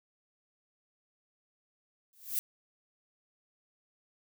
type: noise with exponential growth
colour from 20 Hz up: violet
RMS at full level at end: -28 dBFS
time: 2.13-2.39 s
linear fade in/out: 0 ms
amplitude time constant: 56 ms
effects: none